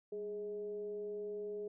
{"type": "tone with frequency modulation", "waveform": "sine", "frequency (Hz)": 415.3, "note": "G#4", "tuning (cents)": 0, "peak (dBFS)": -39, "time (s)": [0.12, 1.68], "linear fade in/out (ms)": 5, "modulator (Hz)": 220, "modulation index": 0.33, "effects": []}